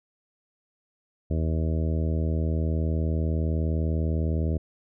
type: harmonic tone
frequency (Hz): 79.9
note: D#2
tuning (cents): +47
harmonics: 1 / 2 / 3 / 4 / 5 / 6 / 7 / 8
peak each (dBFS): -24 / -30 / -34 / -36 / -38 / -40 / -41 / -42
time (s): 1.3-4.58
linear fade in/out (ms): 10
effects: none